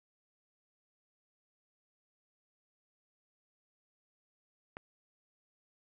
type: click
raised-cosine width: 0.5 ms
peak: -27 dBFS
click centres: 4.769 s
effects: none